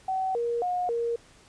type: tone with pitch steps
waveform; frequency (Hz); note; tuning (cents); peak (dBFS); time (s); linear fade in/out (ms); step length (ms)
sine; 758 / 471.6 / 720 / 468.1; F#5 / A#4 / F#5 / A#4; +42 / +20 / -47 / +7; -25; 0.08-1.16; 5; 270
effects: pink hiss -56 dBFS RMS until 1.48 s + resampled to 22050 Hz